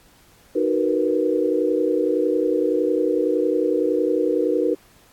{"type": "chord", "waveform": "sine", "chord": "B major seventh", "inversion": "first", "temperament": "just", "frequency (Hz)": [308.7, 370.4, 463, 493.9], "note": ["D#4", "F#4", "A#4", "B4"], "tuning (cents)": [-14, 2, -12, 0], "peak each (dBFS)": -23, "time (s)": [0.55, 4.75], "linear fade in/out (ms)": 10, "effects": ["pink hiss -54 dBFS RMS until 5.12 s", "AAC 64 kbps"]}